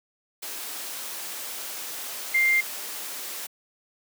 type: tone in noise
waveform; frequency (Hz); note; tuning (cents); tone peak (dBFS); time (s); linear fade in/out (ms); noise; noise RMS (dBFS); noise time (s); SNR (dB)
sine; 2100; C7; +6; -18; 2.34-2.61; 10; white; -35; 0.42-3.47; +14
effects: high-pass 300 Hz 12 dB/octave